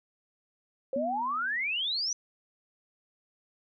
sine exponential sweep, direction up, 519 to 6010 Hz, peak -28 dBFS, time 0.93-2.13 s, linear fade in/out 2 ms
sine tone with exponential decay, 246.9 Hz, B3, in tune, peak -30 dBFS, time 0.96-1.75 s, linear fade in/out 2 ms, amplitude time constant 170 ms
effects none

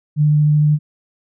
sine tone with vibrato, 149.9 Hz, D3, 36 cents sharp, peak -10 dBFS, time 0.16-0.79 s, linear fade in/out 50 ms, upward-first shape triangle, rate 13 Hz, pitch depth 11 cents each way, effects none

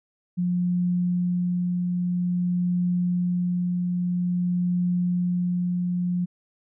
sine tone with tremolo, 177.8 Hz, F3, 31 cents sharp, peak -20 dBFS, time 0.37-6.26 s, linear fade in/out 20 ms, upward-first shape triangle, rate 0.5 Hz, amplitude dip 25%, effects none

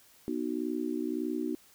sine chord, B major, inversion none, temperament just, 246.9 / 308.7 / 370.4 Hz, B3 / D#4 / F#4, 0 / -14 / +2 cents, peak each -35 / -33 / -36 dBFS, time 0.28-1.55 s, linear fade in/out 0 ms, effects white hiss -60 dBFS RMS until 1.74 s

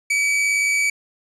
45% pulse tone pair together, 2282 / 2380 Hz, C#7 / D7, +50 / +22 cents, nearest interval minor second, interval 72 cents, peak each -17 / -28 dBFS, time 0.1-0.9 s, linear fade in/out 5 ms, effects resampled to 24000 Hz + 9-bit

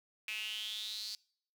sawtooth tone with high-pass filter sweep, 214.9 Hz, A3, 41 cents flat, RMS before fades -41 dBFS, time 0.28-1.15 s, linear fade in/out 2 ms, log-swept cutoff 2500 to 4600 Hz, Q 8.4, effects noise-tail reverb RT60 0.6 s tail -25 dB re dry

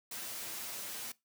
white noise with comb filter, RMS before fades -42 dBFS, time 0.11-1.12 s, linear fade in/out 5 ms, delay 8.8 ms, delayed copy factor +0.95, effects noise-tail reverb RT60 0.2 s tail -20 dB re dry + high-pass 150 Hz 12 dB/octave

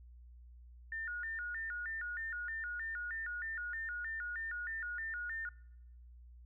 sine tone with vibrato, 1613 Hz, G6, 49 cents sharp, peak -38 dBFS, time 0.92-5.49 s, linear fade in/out 2 ms, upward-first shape square, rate 3.2 Hz, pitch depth 190 cents each way, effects noise-tail reverb RT60 0.9 s tail -26 dB re dry + added 60 Hz sine -53 dBFS peak until 6.45 s

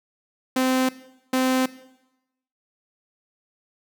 sawtooth tone pair in turn, 258.7 / 258.7 Hz, C4 / C4, -19 / -19 cents, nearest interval unison, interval 0 cents, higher neither, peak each -15 dBFS, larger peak neither, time 0.56-0.89 / 1.33-1.66 s, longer neither, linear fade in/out 5 ms, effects noise-tail reverb RT60 0.9 s tail -17 dB re dry

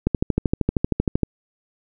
click train, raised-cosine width 3 ms, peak -5 dBFS, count 16, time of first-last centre 0.07-1.233 s, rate 12.9 Hz, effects none

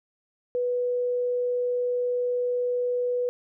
sine tone, 491.9 Hz, B4, 7 cents flat, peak -23 dBFS, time 0.55-3.29 s, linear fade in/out 0 ms, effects none

